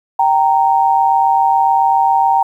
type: tone pair together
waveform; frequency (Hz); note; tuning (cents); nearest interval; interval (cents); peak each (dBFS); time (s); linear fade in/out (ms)
sine; 780 / 927.2; G5 / A#5; -9 / -10; minor third; 299; -12; 0.19-2.43; 5
effects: 8-bit